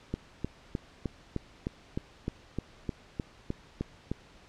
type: click train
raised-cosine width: 3 ms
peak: -18 dBFS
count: 14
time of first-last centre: 0.14-4.116 s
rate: 3.27 Hz
effects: pink hiss -56 dBFS RMS until 4.48 s + low-pass 5000 Hz 12 dB/octave